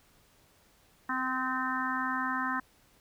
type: harmonic tone with a mistuned harmonic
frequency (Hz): 258.6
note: C4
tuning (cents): -20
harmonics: 1 / 3 / 4 / 5 / 6 / 7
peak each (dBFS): -36 / -41 / -34 / -36 / -36 / -37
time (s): 1.09-2.6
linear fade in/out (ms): 5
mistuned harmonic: 5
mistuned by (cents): -15
effects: pink hiss -64 dBFS RMS until 3 s